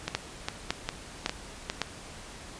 two click trains, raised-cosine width 0.2 ms, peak -9 / -12 dBFS, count 4 / 5, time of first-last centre 0.15-1.817 / 0.08-1.699 s, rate 1.8 / 2.47 Hz, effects pink hiss -45 dBFS RMS until 2.59 s + resampled to 22050 Hz

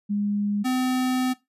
sine / square tone pair in turn, 204.9 / 255.3 Hz, G#3 / C4, -23 / -42 cents, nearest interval major third, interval 381 cents, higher second, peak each -22 dBFS, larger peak neither, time 0.09-0.64 / 0.64-1.34 s, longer second, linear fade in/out 20 ms, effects noise-tail reverb RT60 0.2 s tail -19 dB re dry + resampled to 32000 Hz

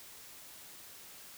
silence, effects white hiss -52 dBFS RMS until 1.37 s

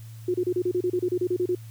sine tone bursts, 360 Hz, F#4, 47 cents flat, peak -21 dBFS, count 14, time 0.28-1.551 s, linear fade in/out 5 ms, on 62 ms, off 31 ms, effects added 112 Hz sine -39 dBFS peak until 1.7 s + white hiss -55 dBFS RMS until 1.7 s

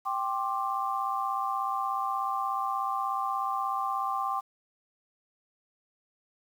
sine chord, G suspended fourth, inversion none, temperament equal with one note detuned, 784 / 1058.1 / 1174.7 Hz, G5 / C6 / D6, 0 / +19 / 0 cents, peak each -32 dBFS, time 0.05-4.41 s, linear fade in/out 20 ms, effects 9-bit

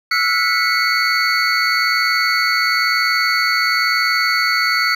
triangle tone cluster, 1323 / 1444 / 1980 / 2201 / 4461 Hz, E6 / F#6 / B6 / C#7 / C#8, +6 / -43 / +4 / -13 / +10 cents, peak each -19 dBFS, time 0.11-4.95 s, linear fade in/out 5 ms, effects none

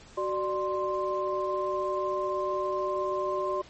sine tone cluster, 375 / 594 / 1047 Hz, F#4 / D5 / C6, +23 / +20 / +1 cents, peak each -31 dBFS, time 0.17-3.62 s, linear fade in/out 10 ms, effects pink hiss -52 dBFS RMS until 3.69 s + MP3 32 kbps

